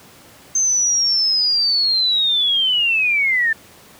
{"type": "linear sweep", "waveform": "sine", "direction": "down", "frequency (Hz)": [6300, 1760], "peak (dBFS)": -14, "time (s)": [0.55, 3.53], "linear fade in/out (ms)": 5, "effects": ["pink hiss -45 dBFS RMS until 3.99 s", "high-pass 100 Hz 12 dB/octave"]}